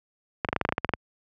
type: clicks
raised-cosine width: 0.5 ms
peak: -8 dBFS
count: 12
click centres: 0.448 / 0.488 / 0.529 / 0.563 / 0.613 / 0.651 / 0.69 / 0.724 / 0.781 / 0.847 / 0.892 / 0.937 s
effects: high-pass 60 Hz 12 dB/octave